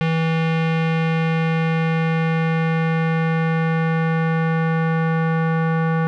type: tone with low-pass filter sweep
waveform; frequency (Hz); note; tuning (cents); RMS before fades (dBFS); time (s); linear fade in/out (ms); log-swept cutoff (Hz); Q
square; 162.5; E3; -24; -19; 0.01-6.07; 0; 2700 to 1500; 1.9
effects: none